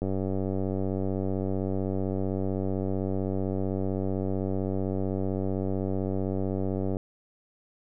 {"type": "click train", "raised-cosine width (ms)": 2, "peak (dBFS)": -17, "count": 666, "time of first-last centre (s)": [0.02, 6.969], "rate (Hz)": 95.7, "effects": []}